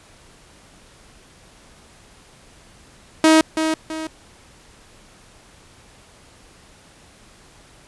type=tone with echo; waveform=sawtooth; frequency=317.1 Hz; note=D#4; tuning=33 cents sharp; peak=-6 dBFS; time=3.24-3.41 s; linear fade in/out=2 ms; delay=330 ms; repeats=2; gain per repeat=-8 dB; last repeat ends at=4.07 s; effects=pink hiss -49 dBFS RMS until 7.87 s + resampled to 24000 Hz